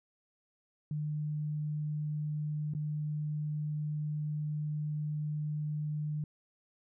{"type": "tone with dropouts", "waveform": "sine", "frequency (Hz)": 150.7, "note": "D3", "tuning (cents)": 45, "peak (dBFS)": -32, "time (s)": [0.91, 6.24], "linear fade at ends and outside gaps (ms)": 2, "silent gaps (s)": [2.737, 2.749], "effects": []}